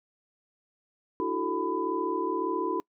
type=tone cluster; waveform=sine; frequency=302 / 336.5 / 378.3 / 443.7 / 1000 Hz; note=D4 / E4 / F#4 / A4 / B5; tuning=+48 / +36 / +38 / +14 / +21 cents; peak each=-36 / -32 / -32 / -34 / -32 dBFS; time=1.2-2.8 s; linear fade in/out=0 ms; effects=noise-tail reverb RT60 0.1 s tail -25 dB re dry